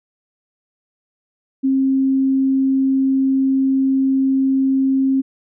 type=tone; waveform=sine; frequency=267.4 Hz; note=C4; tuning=38 cents sharp; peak=-13 dBFS; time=1.63-5.22 s; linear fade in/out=20 ms; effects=none